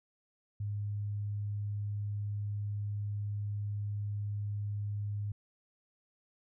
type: tone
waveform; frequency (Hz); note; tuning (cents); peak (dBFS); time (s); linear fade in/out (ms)
sine; 103; G#2; -14; -33; 0.6-5.32; 5
effects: none